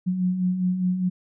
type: beating tone pair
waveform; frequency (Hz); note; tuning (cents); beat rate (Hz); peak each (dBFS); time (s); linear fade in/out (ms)
sine; 178.4 / 183.3; F3 / F#3; +37 / -16; 4.9; -30 / -21; 0.06-1.1; 20
effects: none